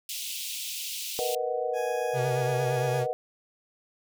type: high-pass noise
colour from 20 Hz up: pink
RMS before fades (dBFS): -35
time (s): 0.09-1.35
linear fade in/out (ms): 2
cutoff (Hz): 2600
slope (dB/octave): 48
type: chord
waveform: sine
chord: B major seventh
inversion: third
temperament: equal with one note detuned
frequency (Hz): 466.2 / 493.9 / 622.3 / 742.1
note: A#4 / B4 / D#5 / F#5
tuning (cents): 0 / 0 / 0 / +5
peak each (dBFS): -33 / -30 / -34 / -33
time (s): 1.19-3.13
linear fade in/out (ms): 0
type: tone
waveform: 20% pulse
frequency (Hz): 830.6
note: G#5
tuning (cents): 0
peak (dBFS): -31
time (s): 1.73-3.04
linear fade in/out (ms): 50
type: tone with vibrato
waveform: square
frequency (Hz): 130.81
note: C3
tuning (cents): 0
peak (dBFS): -29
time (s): 2.13-3.07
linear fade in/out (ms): 50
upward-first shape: sine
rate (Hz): 8.7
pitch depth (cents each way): 60
effects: none